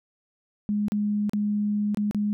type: tone with dropouts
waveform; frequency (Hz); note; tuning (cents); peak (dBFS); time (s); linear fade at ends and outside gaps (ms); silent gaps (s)
sine; 207.7; G#3; 0; -22; 0.69-2.33; 0; 0.883-0.92 / 1.295-1.334 / 1.946-1.972 / 2.111-2.147
effects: none